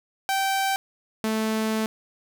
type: tone pair in turn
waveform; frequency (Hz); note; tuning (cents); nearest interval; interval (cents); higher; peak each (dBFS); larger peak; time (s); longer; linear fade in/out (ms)
sawtooth; 777 / 219.3; G5 / A3; -16 / -6; octave + minor seventh; 2190; first; -18 / -19; first; 0.29-0.76 / 1.24-1.86; second; 0
effects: none